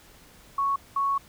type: tone pair in turn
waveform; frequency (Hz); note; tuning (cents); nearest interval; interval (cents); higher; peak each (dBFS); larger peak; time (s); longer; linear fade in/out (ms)
sine; 1108.7 / 1108.7; C#6 / C#6; 0 / 0; unison; 0; neither; -22; neither; 0.58-0.76 / 0.96-1.18; second; 5
effects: pink hiss -53 dBFS RMS until 1.28 s